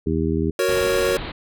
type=harmonic tone; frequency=80.3 Hz; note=E2; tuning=45 cents flat; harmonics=1 / 2 / 3 / 4 / 5; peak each=-25 / -25 / -25 / -25 / -25 dBFS; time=0.06-0.51 s; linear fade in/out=10 ms
type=chord; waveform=square; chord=F# major; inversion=none; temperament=equal; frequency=370 / 466.2 / 554.4 Hz; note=F#4 / A#4 / C#5; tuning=0 / 0 / 0 cents; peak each=-23 dBFS; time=0.59-1.17 s; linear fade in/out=2 ms
type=low-pass noise; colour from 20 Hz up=pink; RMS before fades=-31 dBFS; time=0.68-1.32 s; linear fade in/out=10 ms; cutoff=4300 Hz; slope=96 dB/octave
effects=none